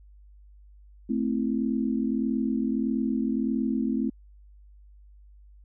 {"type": "chord", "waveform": "sine", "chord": "A minor", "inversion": "none", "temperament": "equal", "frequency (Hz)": [220, 261.6, 329.6], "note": ["A3", "C4", "E4"], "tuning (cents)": [0, 0, 0], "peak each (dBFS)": [-27, -27, -32], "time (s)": [1.09, 4.1], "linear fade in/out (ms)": 10, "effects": ["added 50 Hz sine -49 dBFS peak until 5.64 s"]}